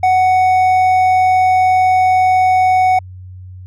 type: tone with hard clipping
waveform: sine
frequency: 743 Hz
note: F#5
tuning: 7 cents sharp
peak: -10 dBFS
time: 0.03-2.99 s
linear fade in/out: 5 ms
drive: 5 dB
effects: added 92 Hz sine -30 dBFS peak until 3.66 s